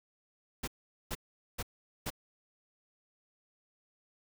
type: noise bursts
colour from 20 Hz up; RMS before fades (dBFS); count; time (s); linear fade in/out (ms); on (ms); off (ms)
pink; -36; 4; 0.63-2.104; 10; 46; 430
effects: none